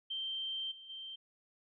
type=tone with level steps; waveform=sine; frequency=3136 Hz; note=G7; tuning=in tune; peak=-36 / -50 / -43 dBFS; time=0.1-1.16 s; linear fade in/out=10 ms; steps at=0.71 / 0.89 s; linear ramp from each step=10 ms; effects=none